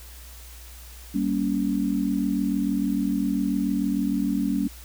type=chord; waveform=sine; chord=G diminished; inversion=none; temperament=just; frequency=196 / 235.2 / 282.2 Hz; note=G3 / Bb3 / Db4; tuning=0 / +16 / +31 cents; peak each=-26 / -27 / -25 dBFS; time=1.14-4.68 s; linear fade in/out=10 ms; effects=added 60 Hz sine -42 dBFS peak until 4.84 s + white hiss -47 dBFS RMS until 4.84 s